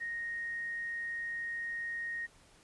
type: tone with tanh clipping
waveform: triangle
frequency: 1864.7 Hz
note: A#6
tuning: in tune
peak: -35 dBFS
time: 0-2.27 s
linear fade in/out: 20 ms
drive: 2 dB
effects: pink hiss -62 dBFS RMS until 2.63 s + resampled to 24000 Hz